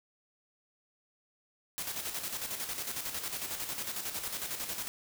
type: noise with tremolo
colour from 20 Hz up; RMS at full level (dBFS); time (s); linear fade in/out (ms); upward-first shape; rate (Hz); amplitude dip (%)
white; -36; 1.78-4.88; 0; square; 11; 50
effects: none